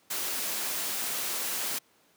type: noise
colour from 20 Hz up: white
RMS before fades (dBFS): -32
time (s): 0.1-1.79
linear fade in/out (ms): 10
effects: pink hiss -64 dBFS RMS until 2.16 s + high-pass 200 Hz 12 dB/octave